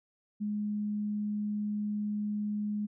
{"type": "tone", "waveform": "sine", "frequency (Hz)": 208.8, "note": "G#3", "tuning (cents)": 10, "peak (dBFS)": -30, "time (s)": [0.4, 2.87], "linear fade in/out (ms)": 20, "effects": []}